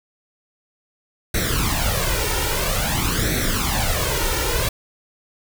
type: noise with flanger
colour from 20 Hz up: pink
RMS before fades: -21 dBFS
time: 1.34-4.69 s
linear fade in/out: 5 ms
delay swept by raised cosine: 0.5 to 2.2 ms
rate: 0.5 Hz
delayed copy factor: +0.75
effects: none